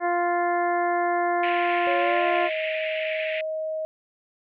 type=harmonic tone; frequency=349.2 Hz; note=F4; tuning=in tune; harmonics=1 / 2 / 3 / 4 / 5 / 6; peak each=-27 / -23 / -30 / -35 / -32 / -38 dBFS; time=0-2.5 s; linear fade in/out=50 ms
type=band-pass noise; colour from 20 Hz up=white; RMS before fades=-32 dBFS; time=1.43-3.41 s; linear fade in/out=2 ms; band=1900 to 2700 Hz; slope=48 dB/octave
type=tone with pitch glide; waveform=sine; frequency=554.4 to 629.5 Hz; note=C#5 to D#5; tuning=0 to +20 cents; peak=-26 dBFS; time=1.87-3.85 s; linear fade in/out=0 ms; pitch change=+220 cents; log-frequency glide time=2-2.28 s
effects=none